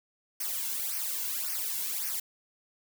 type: noise with flanger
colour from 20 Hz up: blue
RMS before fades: -33 dBFS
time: 0.4-2.2 s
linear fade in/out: 5 ms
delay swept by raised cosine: 0.26 to 1.66 ms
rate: 1.8 Hz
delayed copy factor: -0.8
effects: none